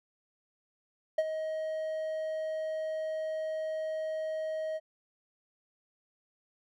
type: tone with ADSR envelope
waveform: triangle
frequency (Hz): 630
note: D#5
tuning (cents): +21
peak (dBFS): -20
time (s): 1.18-4.8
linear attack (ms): 6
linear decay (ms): 42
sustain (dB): -10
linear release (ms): 38
effects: none